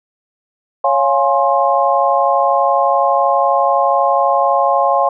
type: chord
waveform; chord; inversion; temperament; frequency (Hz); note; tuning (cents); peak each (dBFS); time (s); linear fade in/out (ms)
sine; Db major seventh; none; equal with one note detuned; 554.4 / 698.5 / 830.6 / 1059.9; Db5 / F5 / Ab5 / C6; 0 / 0 / 0 / +22; -16; 0.84-5.09; 5
effects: none